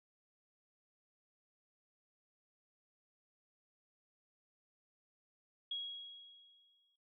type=tone with exponential decay; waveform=sine; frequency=3309 Hz; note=G#7; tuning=7 cents flat; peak=-36 dBFS; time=5.71-6.96 s; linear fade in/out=5 ms; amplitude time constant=270 ms; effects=noise-tail reverb RT60 0.2 s tail -19 dB re dry